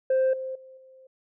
sine tone with level steps, 523.3 Hz, C5, in tune, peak -17 / -30 / -45 / -49 dBFS, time 0.1-1.07 s, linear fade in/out 5 ms, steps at 0.33 / 0.55 / 0.77 s, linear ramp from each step 5 ms, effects tanh soft clip ceiling -18 dBFS

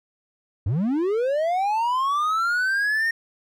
triangle linear sweep, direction up, 83.9 to 1851 Hz, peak -18 dBFS, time 0.66-3.11 s, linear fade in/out 5 ms, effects none

